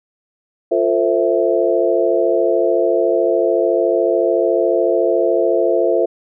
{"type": "chord", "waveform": "sine", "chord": "F major seventh", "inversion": "none", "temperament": "equal with one note detuned", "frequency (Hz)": [349.2, 449.5, 523.3, 659.3], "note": ["F4", "A4", "C5", "E5"], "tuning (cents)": [0, 37, 0, 0], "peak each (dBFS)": -18, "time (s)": [0.71, 6.06], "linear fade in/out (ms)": 10, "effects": []}